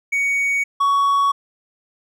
triangle tone pair in turn, 2240 / 1120 Hz, C#7 / C#6, +18 / +18 cents, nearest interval octave, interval 1200 cents, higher first, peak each -15 / -12 dBFS, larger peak second, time 0.12-0.64 / 0.8-1.32 s, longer neither, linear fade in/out 10 ms, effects none

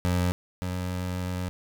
25% pulse tone pair in turn, 89.3 / 90.76 Hz, F2 / F#2, +39 / -33 cents, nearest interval unison, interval 28 cents, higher second, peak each -19 / -25 dBFS, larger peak first, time 0.05-0.32 / 0.62-1.49 s, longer second, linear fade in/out 0 ms, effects none

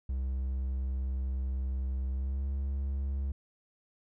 triangle tone with pitch glide, 65.41 to 68.5 Hz, C2 to C#2, 0 to -20 cents, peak -28 dBFS, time 0.09-3.32 s, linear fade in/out 5 ms, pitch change +80 cents, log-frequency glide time 2.11-2.46 s, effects none

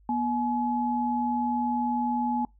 sine tone pair together, 241.8 / 849.3 Hz, B3 / G#5, -36 / +39 cents, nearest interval octave + minor seventh, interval 2175 cents, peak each -27 dBFS, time 0.09-2.45 s, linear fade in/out 2 ms, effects noise-tail reverb RT60 0.2 s tail -25 dB re dry + added 50 Hz sine -55 dBFS peak until 2.59 s

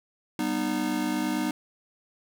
square chord, G augmented, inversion none, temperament just, 196 / 245 / 306.2 Hz, G3 / B3 / D#4, 0 / -14 / -28 cents, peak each -34 / -31 / -29 dBFS, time 0.39-1.51 s, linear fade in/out 2 ms, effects none

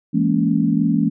sine chord, A# half-diminished seventh, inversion second, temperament just, 167.82 / 209.8 / 233.1 / 279.7 Hz, E3 / G#3 / A#3 / C#4, +31 / +18 / 0 / +16 cents, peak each -20 dBFS, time 0.13-1.1 s, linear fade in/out 20 ms, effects none

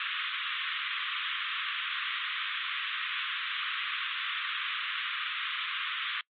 white band-pass noise, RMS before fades -34 dBFS, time 0-6.21 s, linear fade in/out 2 ms, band 1100 to 3600 Hz, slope 96 dB/octave, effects noise-tail reverb RT60 0.1 s tail -24 dB re dry + MP3 32 kbps

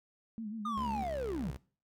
sine tone with vibrato, 216.6 Hz, A3, 27 cents flat, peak -37 dBFS, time 0.38-1.03 s, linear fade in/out 0 ms, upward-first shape sine, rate 7.1 Hz, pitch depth 89 cents each way
triangle linear sweep, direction down, 1240 to 124.3 Hz, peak -32 dBFS, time 0.65-1.51 s, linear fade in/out 5 ms
sawtooth tone with pitch glide, 69.4 to 65.96 Hz, C#2 to C2, +3 to +15 cents, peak -38 dBFS, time 0.77-1.57 s, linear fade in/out 0 ms, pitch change -88 cents, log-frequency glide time 0.9-1.44 s
effects noise-tail reverb RT60 0.4 s tail -20 dB re dry

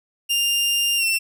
sawtooth tone with pitch glide, 2800 to 2697 Hz, F7 to E7, +4 to +39 cents, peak -15 dBFS, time 0.29-1.19 s, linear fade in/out 20 ms, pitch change -65 cents, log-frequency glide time 0.97-1.05 s, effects none

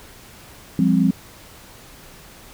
sine chord, F suspended second, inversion none, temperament equal with one note detuned, 174.61 / 200.9 / 261.6 Hz, F3 / G3 / C4, 0 / +43 / 0 cents, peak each -18 dBFS, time 0.79-1.11 s, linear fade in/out 2 ms, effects pink hiss -44 dBFS RMS until 2.53 s

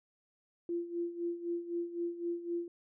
sine tone with tremolo, 343.7 Hz, F4, 28 cents flat, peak -31 dBFS, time 0.69-2.68 s, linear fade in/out 2 ms, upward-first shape sine, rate 3.9 Hz, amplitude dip 75%, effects none

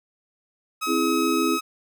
sawtooth tone, 1275 Hz, D#6, 42 cents sharp, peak -21 dBFS, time 0.81-1.61 s, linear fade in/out 20 ms
sine chord, C augmented, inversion none, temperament equal with one note detuned, 263.1 / 329.6 / 415.3 Hz, C4 / E4 / G#4, +10 / 0 / 0 cents, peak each -25 / -23 / -27 dBFS, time 0.86-1.59 s, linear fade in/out 50 ms
effects none

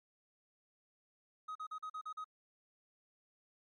triangle tone bursts, 1260 Hz, D#6, 21 cents sharp, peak -38 dBFS, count 7, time 1.48-2.244 s, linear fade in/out 10 ms, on 74 ms, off 41 ms, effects tanh soft clip ceiling -34 dBFS + MP3 48 kbps

